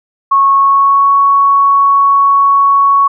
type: tone with pitch glide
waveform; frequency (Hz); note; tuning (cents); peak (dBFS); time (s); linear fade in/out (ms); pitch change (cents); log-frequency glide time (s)
sine; 1100 to 1113.4; C#6 to C#6; -14 to +7; -5; 0.31-3.08; 10; +21; 0.55-1.11
effects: none